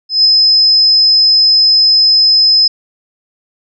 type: tone with ADSR envelope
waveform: sine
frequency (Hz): 5100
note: D#8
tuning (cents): +42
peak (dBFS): -3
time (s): 0.09-2.68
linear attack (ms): 160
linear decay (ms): 4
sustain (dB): -2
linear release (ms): 7
effects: none